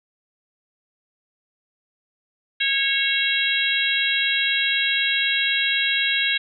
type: harmonic tone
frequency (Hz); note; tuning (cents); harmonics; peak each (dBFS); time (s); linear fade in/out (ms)
548; C#5; -20; 3 / 4 / 5 / 6 / 7; -25 / -25 / -25 / -25 / -25; 2.6-6.38; 10
effects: none